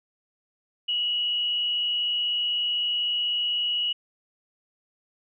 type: tone with frequency modulation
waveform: sine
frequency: 2916 Hz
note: F#7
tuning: 26 cents flat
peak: -23 dBFS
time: 0.88-3.93 s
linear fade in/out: 10 ms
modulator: 179 Hz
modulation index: 0.28
effects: none